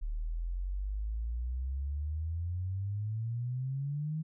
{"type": "exponential sweep", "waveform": "sine", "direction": "up", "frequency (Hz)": [36.71, 159.9], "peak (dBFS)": -32, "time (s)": [0.01, 4.23], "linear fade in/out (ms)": 20, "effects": []}